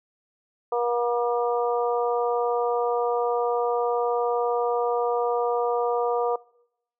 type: harmonic tone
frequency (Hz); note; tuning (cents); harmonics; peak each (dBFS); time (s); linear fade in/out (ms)
239.5; A#3; +47; 2 / 3 / 4 / 5; -24 / -28 / -30 / -32; 0.72-6.36; 5
effects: noise-tail reverb RT60 0.8 s tail -24 dB re dry

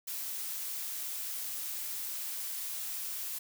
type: noise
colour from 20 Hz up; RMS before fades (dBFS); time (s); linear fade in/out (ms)
blue; -38; 0.07-3.39; 10
effects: none

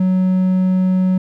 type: tone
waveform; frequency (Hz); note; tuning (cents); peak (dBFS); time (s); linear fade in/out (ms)
triangle; 185.6; F#3; +6; -10; 0-1.18; 5
effects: none

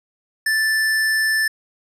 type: tone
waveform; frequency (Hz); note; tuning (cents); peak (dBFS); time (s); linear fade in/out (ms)
square; 1760; A6; 0; -17; 0.46-1.48; 5
effects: resampled to 32000 Hz + 9-bit

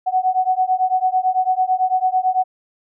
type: beating tone pair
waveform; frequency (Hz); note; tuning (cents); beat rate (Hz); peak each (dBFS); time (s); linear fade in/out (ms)
sine; 740 / 749; F#5 / F#5; 0 / +21; 9; -18; 0.06-2.44; 20
effects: none

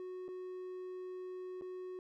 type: tone with dropouts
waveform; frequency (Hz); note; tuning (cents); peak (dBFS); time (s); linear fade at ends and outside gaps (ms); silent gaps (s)
triangle; 367.7; F#4; -11; -40; 0-1.99; 1; 0.281-0.287 / 1.612-1.62
effects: none

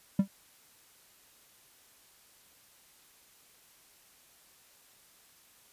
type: tone with exponential decay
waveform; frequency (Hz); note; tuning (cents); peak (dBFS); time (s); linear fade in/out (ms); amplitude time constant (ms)
triangle; 196; G3; 0; -16; 0.19-0.28; 5; 19
effects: white hiss -61 dBFS RMS until 5.72 s + resampled to 32000 Hz

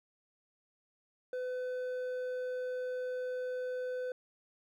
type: tone with hard clipping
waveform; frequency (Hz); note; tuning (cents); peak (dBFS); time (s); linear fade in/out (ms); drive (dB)
sine; 504; B4; +35; -36; 1.33-4.12; 2; 5
effects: none

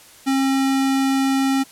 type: tone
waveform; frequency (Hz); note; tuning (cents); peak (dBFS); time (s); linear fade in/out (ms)
square; 269.3; C#4; -50; -17; 0.26-1.64; 20
effects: white hiss -46 dBFS RMS until 1.71 s + low-pass 12000 Hz 12 dB/octave

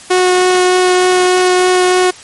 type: tone with vibrato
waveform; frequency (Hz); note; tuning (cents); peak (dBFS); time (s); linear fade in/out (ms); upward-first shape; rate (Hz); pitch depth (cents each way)
sawtooth; 365.2; F#4; -23; -4; 0.1-2.11; 10; triangle; 3.3; 8
effects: white hiss -35 dBFS RMS until 2.23 s + MP3 48 kbps

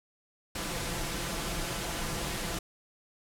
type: noise with comb filter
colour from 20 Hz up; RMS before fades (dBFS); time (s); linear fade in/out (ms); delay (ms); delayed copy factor
pink; -34; 0.55-2.59; 5; 5.9; +0.5
effects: low-pass 12000 Hz 12 dB/octave

